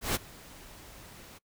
pink noise with ADSR envelope, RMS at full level -27 dBFS, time 0.01-1.39 s, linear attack 140 ms, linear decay 24 ms, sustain -23 dB, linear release 22 ms, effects noise-tail reverb RT60 0.1 s tail -22 dB re dry

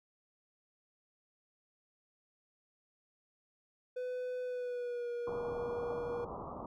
triangle tone with pitch glide, 501 to 478.4 Hz, B4 to A#4, +25 to +45 cents, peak -34 dBFS, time 3.96-6.25 s, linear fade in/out 10 ms, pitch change -80 cents, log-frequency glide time 4.43-5.1 s
white low-pass noise, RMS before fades -44 dBFS, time 5.27-6.66 s, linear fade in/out 2 ms, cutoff 1200 Hz, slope 96 dB/octave
effects none

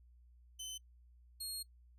20% pulse tone pair in turn, 3050 / 4275 Hz, G7 / C8, -48 / +36 cents, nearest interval tritone, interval 584 cents, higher second, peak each -38 / -35 dBFS, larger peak second, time 0.59-0.78 / 1.4-1.63 s, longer second, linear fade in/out 10 ms, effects noise-tail reverb RT60 0.1 s tail -25 dB re dry + added 60 Hz sine -60 dBFS peak until 1.98 s

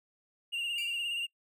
triangle tone with vibrato, 2800 Hz, F7, 4 cents sharp, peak -30 dBFS, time 0.52-1.27 s, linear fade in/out 20 ms, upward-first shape sine, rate 17 Hz, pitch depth 43 cents each way
sawtooth tone with exponential decay, 2349 Hz, D7, in tune, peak -35 dBFS, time 0.78-1.09 s, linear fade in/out 2 ms, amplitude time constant 66 ms
effects noise-tail reverb RT60 0.1 s tail -24 dB re dry

